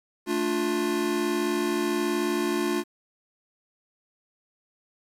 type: chord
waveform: square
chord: D minor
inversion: second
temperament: just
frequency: 220.2 / 293.7 / 352.4 Hz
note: A3 / D4 / F4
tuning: +2 / 0 / +16 cents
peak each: -32 / -30 / -27 dBFS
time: 0.26-2.84 s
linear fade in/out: 50 ms
effects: resampled to 32000 Hz + 9-bit